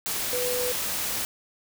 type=tone in noise; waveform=sine; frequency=496.4 Hz; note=B4; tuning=9 cents sharp; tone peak=-27 dBFS; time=0.33-0.72 s; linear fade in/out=0 ms; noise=white; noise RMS=-29 dBFS; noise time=0.06-1.25 s; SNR=-1 dB; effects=none